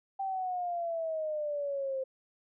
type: exponential sweep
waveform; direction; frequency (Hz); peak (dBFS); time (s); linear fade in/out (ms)
sine; down; 784 to 523.3; -31; 0.19-2.04; 10
effects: none